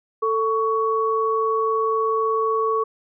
sine tone pair together, 444.1 / 1119 Hz, A4 / C#6, +16 / +16 cents, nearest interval octave + major third, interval 1600 cents, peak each -21 dBFS, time 0.22-2.84 s, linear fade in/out 10 ms, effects none

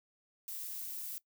violet noise, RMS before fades -42 dBFS, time 0.48-1.18 s, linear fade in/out 0 ms, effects noise-tail reverb RT60 0.1 s tail -20 dB re dry

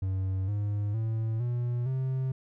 triangle tone with pitch steps, 95 / 103 / 111.68 / 121.08 / 131.28 Hz, F#2 / G#2 / A2 / B2 / C3, +46 / -14 / +26 / -34 / +6 cents, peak -25 dBFS, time 0.02-2.32 s, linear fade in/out 5 ms, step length 460 ms, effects none

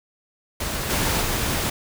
pink noise with level steps, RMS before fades -27 / -22 / -24 dBFS, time 0.6-1.7 s, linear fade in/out 5 ms, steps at 0.89 / 1.21 s, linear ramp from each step 20 ms, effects none

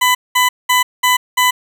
20% pulse tone bursts, 1000 Hz, B5, 21 cents sharp, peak -5 dBFS, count 5, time 0.01-1.51 s, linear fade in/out 10 ms, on 140 ms, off 200 ms, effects none

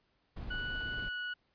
brown noise with tremolo, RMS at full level -41 dBFS, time 0.36-1.09 s, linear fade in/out 10 ms, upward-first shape sine, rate 18 Hz, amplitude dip 25%
35% pulse tone with pitch glide, 1476 to 1467.5 Hz, F#6 to F#6, -5 to -15 cents, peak -34 dBFS, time 0.5-1.34 s, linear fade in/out 10 ms, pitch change -10 cents, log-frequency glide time 0.99-1.19 s
effects pink hiss -75 dBFS RMS until 1.54 s + resampled to 11025 Hz

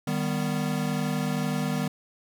square chord, Eb augmented, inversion none, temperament equal with one note detuned, 153.78 / 196 / 246.9 Hz, Eb3 / G3 / B3, -20 / 0 / 0 cents, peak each -30 / -31 / -31 dBFS, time 0.07-1.88 s, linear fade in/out 5 ms, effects none

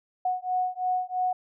sine beating tone pair, 733 / 736 Hz, F#5 / F#5, -16 / -9 cents, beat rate 3 Hz, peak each -28 dBFS, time 0.25-1.33 s, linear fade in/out 5 ms, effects none

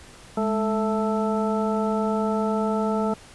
harmonic tone with a mistuned harmonic, 220 Hz, A3, in tune, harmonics 1 / 2 / 3 / 4 / 6, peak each -24 / -27 / -29 / -30 / -32 dBFS, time 0.37-3.14 s, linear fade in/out 5 ms, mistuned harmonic 1, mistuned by -79 cents, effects pink hiss -47 dBFS RMS until 3.34 s + resampled to 24000 Hz

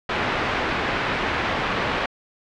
white low-pass noise, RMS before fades -24 dBFS, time 0.09-2.06 s, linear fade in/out 5 ms, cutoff 2000 Hz, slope 12 dB/octave, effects low-pass 4000 Hz 12 dB/octave

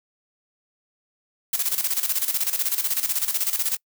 blue noise with tremolo, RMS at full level -22 dBFS, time 1.53-3.77 s, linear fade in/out 5 ms, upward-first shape square, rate 16 Hz, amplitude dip 70%, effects noise-tail reverb RT60 0.1 s tail -26 dB re dry

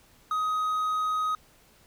triangle tone, 1257 Hz, D#6, 17 cents sharp, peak -23 dBFS, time 0.31-1.35 s, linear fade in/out 2 ms, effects pink hiss -59 dBFS RMS until 1.86 s

